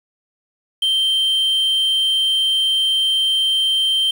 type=tone; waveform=triangle; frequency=3136 Hz; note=G7; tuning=in tune; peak=-13 dBFS; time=0.82-4.11 s; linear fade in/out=5 ms; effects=7-bit